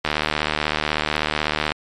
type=click train; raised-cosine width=0.3 ms; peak=-3 dBFS; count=128; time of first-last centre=0.05-1.719 s; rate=76.1 Hz; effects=MP3 64 kbps